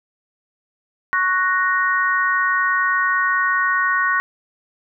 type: chord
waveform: sine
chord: F# major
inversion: second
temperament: equal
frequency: 1108.7 / 1480 / 1864.7 Hz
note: C#6 / F#6 / A#6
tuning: 0 / 0 / 0 cents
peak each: -20 dBFS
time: 1.13-4.2 s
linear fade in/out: 0 ms
effects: none